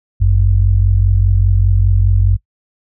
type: tone pair together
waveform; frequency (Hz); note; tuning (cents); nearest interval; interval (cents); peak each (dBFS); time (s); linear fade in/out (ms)
sine; 50.27 / 95.2; G1 / F#2; +44 / +50; major seventh; 1106; -11; 0.2-2.37; 20
effects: noise-tail reverb RT60 0.1 s tail -21 dB re dry